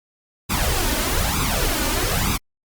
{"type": "noise with flanger", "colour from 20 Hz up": "pink", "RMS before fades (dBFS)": -21, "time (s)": [0.49, 2.38], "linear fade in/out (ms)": 20, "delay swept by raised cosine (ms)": [0.8, 3.4], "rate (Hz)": 1.1, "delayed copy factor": 0.75, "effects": ["Opus 48 kbps"]}